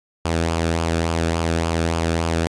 sawtooth tone with flanger, 82.7 Hz, E2, 6 cents sharp, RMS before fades -21 dBFS, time 0.25-2.47 s, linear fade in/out 0 ms, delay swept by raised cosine 0.5 to 1.02 ms, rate 3.5 Hz, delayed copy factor -0.5, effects resampled to 22050 Hz

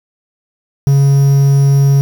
triangle tone with quantisation, 138.9 Hz, C#3, 4 cents sharp, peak -4 dBFS, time 0.87-2.01 s, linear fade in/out 0 ms, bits 5, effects none

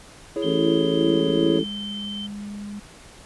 triangle chord, C# minor, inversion first, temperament just, 332.6 / 415.8 / 554.4 Hz, E4 / G#4 / C#5, +16 / +2 / 0 cents, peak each -25 / -25 / -27 dBFS, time 0.36-1.59 s, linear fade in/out 2 ms
sine tone with pitch glide, 3136 to 3100 Hz, G7 to G7, 0 to -20 cents, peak -31 dBFS, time 0.42-2.27 s, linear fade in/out 10 ms, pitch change -20 cents, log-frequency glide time 0.66-1.44 s
harmonic tone, 55 Hz, A1, in tune, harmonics 3 / 4 / 5 / 6 / 7 / 8, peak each -27 / -31 / -25 / -23 / -30 / -25 dBFS, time 0.43-1.65 s, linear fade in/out 50 ms
sine tone, 205.1 Hz, G#3, 21 cents flat, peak -31 dBFS, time 1.03-2.8 s, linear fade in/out 10 ms
effects pink hiss -46 dBFS RMS until 3.25 s + resampled to 24000 Hz

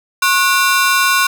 sawtooth ring-modulated tone, 1274 Hz, D#6, 41 cents sharp, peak -4 dBFS, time 0.22-1.27 s, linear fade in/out 5 ms, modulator 190 Hz, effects 7-bit

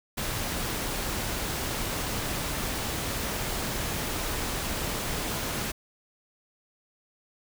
pink noise, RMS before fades -31 dBFS, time 0.17-5.72 s, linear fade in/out 10 ms, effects none

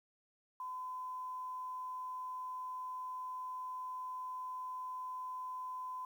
sine tone with quantisation, 1015 Hz, B5, 47 cents sharp, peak -40 dBFS, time 0.6-6.05 s, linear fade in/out 2 ms, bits 11, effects none

